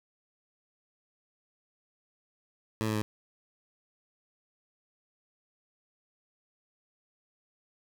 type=tone with pitch steps; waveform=15% pulse; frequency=110 / 108.36 / 106.75 Hz; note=A2 / A2 / G#2; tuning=0 / -26 / +48 cents; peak=-22 dBFS; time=2.81-3.02 s; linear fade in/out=0 ms; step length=70 ms; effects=none